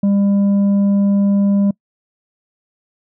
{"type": "tone with tanh clipping", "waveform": "sine", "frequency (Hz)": 200, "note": "G3", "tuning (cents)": 35, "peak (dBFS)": -12, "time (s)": [0.03, 1.71], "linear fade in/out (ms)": 5, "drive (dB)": 5, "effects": ["noise-tail reverb RT60 0.1 s tail -25 dB re dry"]}